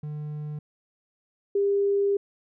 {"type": "tone pair in turn", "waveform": ["triangle", "sine"], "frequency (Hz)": [150, 400.5], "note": ["D3", "G4"], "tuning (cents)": [37, 37], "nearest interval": "octave + perfect fourth", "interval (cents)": 1700, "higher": "second", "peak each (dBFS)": [-29, -20], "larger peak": "second", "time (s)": [[0.03, 0.59], [1.55, 2.17]], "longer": "second", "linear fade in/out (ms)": 5, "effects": []}